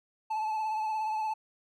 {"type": "tone with vibrato", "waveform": "triangle", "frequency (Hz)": 868, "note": "A5", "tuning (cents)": -24, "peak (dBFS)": -27, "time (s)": [0.3, 1.34], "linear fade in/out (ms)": 10, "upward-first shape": "triangle", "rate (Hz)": 17, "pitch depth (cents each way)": 37, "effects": []}